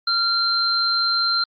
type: tone pair together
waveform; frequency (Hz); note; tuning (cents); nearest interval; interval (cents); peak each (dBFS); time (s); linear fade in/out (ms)
sine; 1380 / 4135; F6 / C8; -21 / -21; octave + perfect fifth; 1900; -22 / -19; 0.07-1.44; 5
effects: Opus 48 kbps